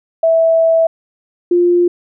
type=tone pair in turn; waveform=sine; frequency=655 / 350.8 Hz; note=E5 / F4; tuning=-11 / +8 cents; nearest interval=major seventh; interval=1081 cents; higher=first; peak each=-8 dBFS; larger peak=neither; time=0.23-0.87 / 1.51-1.88 s; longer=first; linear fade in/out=5 ms; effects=none